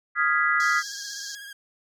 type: chord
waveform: sine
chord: F half-diminished seventh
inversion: third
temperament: equal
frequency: 1244.5 / 1396.9 / 1661.2 / 1975.5 Hz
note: Eb6 / F6 / Ab6 / Cb7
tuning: 0 / 0 / 0 / 0 cents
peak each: -25 dBFS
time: 0.15-0.83 s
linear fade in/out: 50 ms
type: band-pass noise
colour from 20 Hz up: pink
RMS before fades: -37 dBFS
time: 0.6-1.35 s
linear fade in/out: 0 ms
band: 4200 to 7000 Hz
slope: 96 dB/octave
type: tone with vibrato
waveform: sawtooth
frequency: 1637 Hz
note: G#6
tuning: 25 cents flat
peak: -35 dBFS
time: 0.6-1.53 s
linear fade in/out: 5 ms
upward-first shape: triangle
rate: 16 Hz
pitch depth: 47 cents each way
effects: none